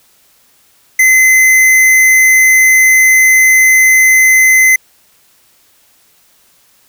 square tone, 2048 Hz, C7, 38 cents flat, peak -5 dBFS, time 0.99-4.76 s, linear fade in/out 5 ms, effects white hiss -50 dBFS RMS until 6.88 s

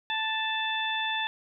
harmonic tone, 880 Hz, A5, in tune, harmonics 1 / 2 / 3 / 4, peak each -32 / -32 / -35 / -32 dBFS, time 0.1-1.27 s, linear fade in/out 0 ms, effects none

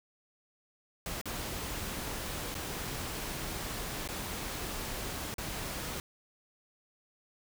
pink noise with dropouts, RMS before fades -38 dBFS, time 1.06-6 s, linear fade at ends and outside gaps 1 ms, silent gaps 1.214-1.256 / 2.543-2.551 / 4.076-4.088 / 5.341-5.382 s, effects none

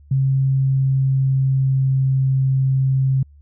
sine tone with pitch glide, 134.5 to 133.26 Hz, C3 to C3, +48 to +32 cents, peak -14 dBFS, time 0.11-3.23 s, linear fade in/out 5 ms, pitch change -16 cents, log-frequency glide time 0.3-2.19 s, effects added 72 Hz sine -44 dBFS peak until 3.41 s

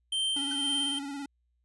square tone with tremolo, 3130 Hz, G7, 3 cents flat, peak -27 dBFS, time 0.12-0.99 s, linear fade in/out 5 ms, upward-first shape sine, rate 2 Hz, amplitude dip 40%
square tone with vibrato, 280.8 Hz, C#4, 22 cents sharp, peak -36 dBFS, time 0.36-1.26 s, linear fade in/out 5 ms, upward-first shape square, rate 18 Hz, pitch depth 34 cents each way
click, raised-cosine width 1 ms, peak -37 dBFS, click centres 0.366 s
40% pulse tone with exponential decay, 1511 Hz, F#6, 36 cents sharp, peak -35 dBFS, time 0.51-0.6 s, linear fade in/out 5 ms, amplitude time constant 18 ms
effects added 60 Hz sine -70 dBFS peak until 1.64 s + resampled to 24000 Hz

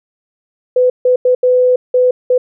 sine tone bursts at uneven times, 502 Hz, B4, 28 cents sharp, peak -7 dBFS, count 6, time 0.76-0.9 / 1.05-1.16 / 1.25-1.35 / 1.43-1.76 / 1.94-2.11 / 2.3-2.38 s, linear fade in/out 5 ms, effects none

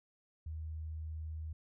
sine tone, 78.8 Hz, D#2, 23 cents sharp, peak -39 dBFS, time 0.46-1.53 s, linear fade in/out 5 ms, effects none

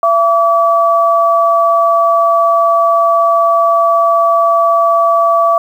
sine tone pair together, 674 / 1148.7 Hz, E5 / D6, +38 / -39 cents, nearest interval major sixth, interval 923 cents, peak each -10 dBFS, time 0.03-5.58 s, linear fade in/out 2 ms, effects 7-bit

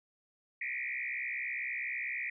sine tone with frequency modulation, 2157 Hz, C#7, 48 cents flat, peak -34 dBFS, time 0.61-2.3 s, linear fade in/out 5 ms, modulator 64.3 Hz, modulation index 4.4, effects none

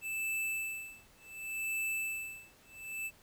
square tone with tremolo, 2637 Hz, E7, in tune, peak -33 dBFS, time 0.01-3.11 s, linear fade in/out 50 ms, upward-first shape sine, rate 0.68 Hz, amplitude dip 100%, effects pink hiss -62 dBFS RMS until 3.22 s

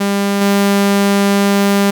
sawtooth tone with level steps, 199.9 Hz, G3, 34 cents sharp, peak -9 / -6 dBFS, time 0-1.91 s, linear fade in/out 10 ms, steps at 0.41 s, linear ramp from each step 5 ms, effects none

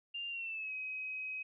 sine tone with pitch glide, 2794 to 2533 Hz, F7 to D#7, 0 to +30 cents, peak -38 dBFS, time 0.14-1.43 s, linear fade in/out 10 ms, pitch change -170 cents, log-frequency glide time 0.29-0.73 s, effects none

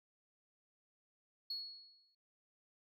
sine tone with exponential decay, 4348 Hz, C#8, 34 cents flat, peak -36 dBFS, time 1.5-2.15 s, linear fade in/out 5 ms, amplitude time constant 140 ms, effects tanh soft clip ceiling -35 dBFS

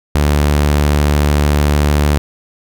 sawtooth tone, 73.42 Hz, D2, in tune, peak -6 dBFS, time 0.15-2.18 s, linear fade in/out 0 ms, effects none

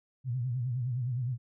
sine tone with vibrato, 124.2 Hz, B2, 10 cents sharp, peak -29 dBFS, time 0.24-1.38 s, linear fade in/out 50 ms, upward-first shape sine, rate 9.7 Hz, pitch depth 110 cents each way, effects none

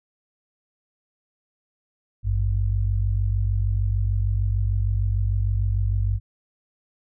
sine tone pair together, 52.5 / 99.1 Hz, G#1 / G2, +19 / +19 cents, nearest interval major seventh, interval 1100 cents, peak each -22 dBFS, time 2.23-6.2 s, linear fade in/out 50 ms, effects none

